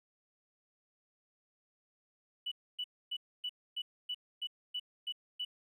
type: tone bursts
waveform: triangle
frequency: 2960 Hz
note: F#7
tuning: in tune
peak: -31 dBFS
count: 10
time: 2.46-5.45 s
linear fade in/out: 10 ms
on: 56 ms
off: 270 ms
effects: tanh soft clip ceiling -33 dBFS